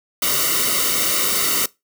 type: noise with comb filter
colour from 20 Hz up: white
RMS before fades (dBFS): -19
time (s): 0.22-1.66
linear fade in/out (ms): 5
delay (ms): 1.2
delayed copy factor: -0.8
effects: noise-tail reverb RT60 0.2 s tail -21 dB re dry